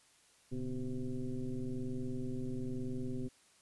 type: tone with frequency modulation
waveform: sine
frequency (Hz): 120.5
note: B2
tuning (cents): -42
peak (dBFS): -35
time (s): 0.51-3.29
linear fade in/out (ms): 20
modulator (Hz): 131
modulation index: 1.8
effects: white hiss -66 dBFS RMS until 3.61 s + resampled to 24000 Hz